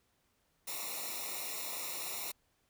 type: noise with comb filter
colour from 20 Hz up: white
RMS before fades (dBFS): -40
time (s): 0.67-2.32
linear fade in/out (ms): 10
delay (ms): 0.63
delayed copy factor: -1
effects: pink hiss -75 dBFS RMS until 2.69 s